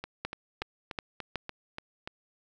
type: two click trains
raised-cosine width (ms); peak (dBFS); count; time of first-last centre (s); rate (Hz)
0.3; -21 / -16; 8 / 4; 0.04-2.075 / 0.25-1.357; 3.44 / 2.71
effects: none